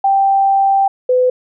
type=tone pair in turn; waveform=sine; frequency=784 / 504 Hz; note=G5 / B4; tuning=0 / +35 cents; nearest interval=minor sixth; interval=765 cents; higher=first; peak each=-9 dBFS; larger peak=neither; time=0.04-0.88 / 1.09-1.3 s; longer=first; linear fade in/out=5 ms; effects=none